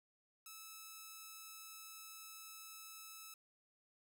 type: tone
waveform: 5% pulse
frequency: 1304 Hz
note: E6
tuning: 19 cents flat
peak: -40 dBFS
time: 0.46-3.34 s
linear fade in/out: 2 ms
effects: none